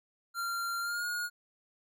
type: tone with pitch glide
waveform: square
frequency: 1382 to 1437.4 Hz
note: F6 to F6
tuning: -19 to +49 cents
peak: -33 dBFS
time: 0.34-1.3 s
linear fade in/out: 50 ms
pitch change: +68 cents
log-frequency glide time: 0.8-1.05 s
effects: none